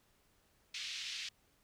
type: band-pass noise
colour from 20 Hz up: pink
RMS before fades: -43 dBFS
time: 0.74-1.29 s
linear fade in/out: 5 ms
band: 2400 to 5500 Hz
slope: 24 dB/octave
effects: pink hiss -72 dBFS RMS until 1.63 s